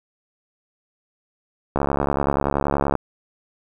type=click train; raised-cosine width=1 ms; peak=-6 dBFS; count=85; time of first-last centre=1.76-2.953 s; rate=70.4 Hz; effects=8-bit